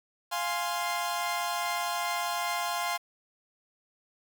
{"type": "chord", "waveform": "sawtooth", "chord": "F minor", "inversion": "none", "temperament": "equal", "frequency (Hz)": [698.5, 830.6, 1046.5], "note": ["F5", "Ab5", "C6"], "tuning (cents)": [0, 0, 0], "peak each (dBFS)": [-29, -32, -29], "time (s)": [0.31, 2.98], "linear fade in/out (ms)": 20, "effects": ["8-bit"]}